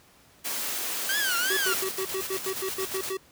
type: high-pass noise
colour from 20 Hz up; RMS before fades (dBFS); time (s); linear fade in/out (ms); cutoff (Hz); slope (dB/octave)
white; -31; 0.44-1.85; 20; 220; 24
type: tone with vibrato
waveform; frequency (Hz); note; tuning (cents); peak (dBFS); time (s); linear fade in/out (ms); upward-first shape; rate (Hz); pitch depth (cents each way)
sawtooth; 1535; G6; -37; -22; 1.09-1.74; 2; triangle; 2.7; 210
type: tone bursts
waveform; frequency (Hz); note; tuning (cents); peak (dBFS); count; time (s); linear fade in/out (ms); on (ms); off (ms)
square; 381.4; G4; -47; -29; 11; 1.5-3.171; 5; 71; 89
type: noise with tremolo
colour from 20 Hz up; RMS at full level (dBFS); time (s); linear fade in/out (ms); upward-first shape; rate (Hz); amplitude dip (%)
white; -33; 1.62-3.15; 50; square; 8.5; 40
effects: pink hiss -57 dBFS RMS until 3.31 s + high-pass 60 Hz 12 dB/octave